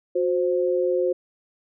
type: tone pair together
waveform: sine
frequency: 364 / 523.3 Hz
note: F#4 / C5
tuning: -28 / 0 cents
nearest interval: tritone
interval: 628 cents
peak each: -22 dBFS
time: 0.15-1.13 s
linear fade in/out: 10 ms
effects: none